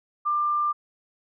sine tone, 1191 Hz, D6, 24 cents sharp, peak -21 dBFS, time 0.25-0.73 s, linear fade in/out 20 ms, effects none

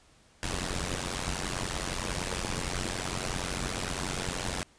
pink noise with amplitude modulation, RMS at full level -29 dBFS, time 0.43-4.63 s, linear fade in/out 0 ms, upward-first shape sine, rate 90.8 Hz, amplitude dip 95%, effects pink hiss -61 dBFS RMS until 4.78 s + resampled to 22050 Hz

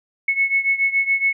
sine beating tone pair, 2196 / 2203.1 Hz, C#7 / C#7, -17 / -11 cents, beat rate 7.1 Hz, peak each -18 / -21 dBFS, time 0.28-1.33 s, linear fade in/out 5 ms, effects none

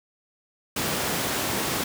pink high-pass noise, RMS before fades -27 dBFS, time 0.76-1.84 s, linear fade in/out 5 ms, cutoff 130 Hz, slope 12 dB/octave, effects none

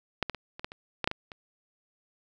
clicks, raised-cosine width 0.3 ms, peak -10 / -15 / -23 / -25 / -17 / -26 / -12 / -8 / -16 / -26 dBFS, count 10, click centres 0.227 / 0.297 / 0.347 / 0.595 / 0.645 / 0.719 / 1.043 / 1.075 / 1.114 / 1.318 s, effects none

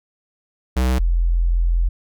square / sine tone pair in turn, 63.5 / 42.69 Hz, B1 / F1, +49 / -39 cents, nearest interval perfect fifth, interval 688 cents, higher first, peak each -16 / -14 dBFS, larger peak second, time 0.76-0.99 / 0.99-1.89 s, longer second, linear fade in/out 10 ms, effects none

